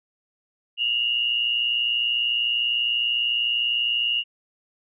sine tone pair together, 2767 / 2887 Hz, F7 / F#7, -17 / -43 cents, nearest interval minor second, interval 74 cents, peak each -25 / -22 dBFS, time 0.77-4.24 s, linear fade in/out 50 ms, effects none

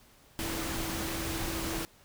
sine tone in noise, 328.2 Hz, E4, 8 cents flat, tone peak -38 dBFS, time 0.39-1.85 s, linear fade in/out 0 ms, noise pink, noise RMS -35 dBFS, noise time 0.39-1.85 s, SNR -6 dB, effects pink hiss -60 dBFS RMS until 2.04 s

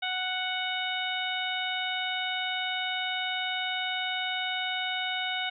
harmonic tone, 740 Hz, F#5, in tune, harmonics 1 / 2 / 3 / 4 / 5, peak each -35 / -35 / -35 / -35 / -35 dBFS, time 0.02-5.5 s, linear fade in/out 10 ms, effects none

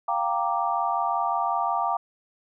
sine chord, G minor seventh, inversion third, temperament equal, 698.5 / 784 / 932.3 / 1174.7 Hz, F5 / G5 / Bb5 / D6, 0 / 0 / 0 / 0 cents, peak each -28 dBFS, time 0.08-1.97 s, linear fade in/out 5 ms, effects none

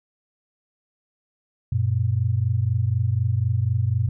sine tone pair together, 95.46 / 119.5 Hz, G2 / A#2, -45 / +43 cents, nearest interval major third, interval 388 cents, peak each -22 / -21 dBFS, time 1.72-4.09 s, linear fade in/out 5 ms, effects none

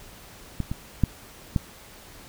clicks, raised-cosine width 5 ms, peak -14 / -16 / -6 / -9 dBFS, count 4, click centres 0.603 / 0.715 / 1.037 / 1.562 s, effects pink hiss -47 dBFS RMS until 2.28 s

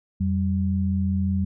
sine tone pair together, 87.31 / 192.75 Hz, F2 / G3, 0 / -29 cents, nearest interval octave + major second, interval 1371 cents, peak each -23 dBFS, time 0.2-1.45 s, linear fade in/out 10 ms, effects none

